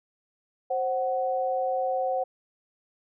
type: tone pair together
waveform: sine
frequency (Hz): 527 / 745.3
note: C5 / F#5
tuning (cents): +12 / +12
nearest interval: tritone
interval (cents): 600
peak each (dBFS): -27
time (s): 0.7-2.24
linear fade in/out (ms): 10
effects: none